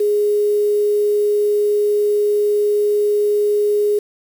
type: tone with quantisation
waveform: sine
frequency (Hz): 415.3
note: G#4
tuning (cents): 0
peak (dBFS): -13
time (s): 0-3.99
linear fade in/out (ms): 5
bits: 6
effects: none